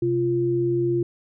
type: tone pair together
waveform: sine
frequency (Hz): 129.9 / 346.8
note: C3 / F4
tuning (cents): -12 / -12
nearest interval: octave + perfect fourth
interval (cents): 1700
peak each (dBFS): -26 / -20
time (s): 0.02-1.03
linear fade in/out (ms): 5
effects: none